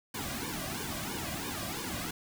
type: noise with flanger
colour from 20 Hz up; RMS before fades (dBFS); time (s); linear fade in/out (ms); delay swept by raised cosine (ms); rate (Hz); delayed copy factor
pink; -37; 0.14-2.11; 5; 1.5 to 2.3; 3; -1
effects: none